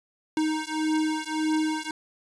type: beating tone pair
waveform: square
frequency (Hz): 311.1 / 312.8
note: D#4 / D#4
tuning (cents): 0 / +9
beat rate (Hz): 1.7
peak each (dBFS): -28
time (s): 0.37-1.91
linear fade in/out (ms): 2
effects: resampled to 22050 Hz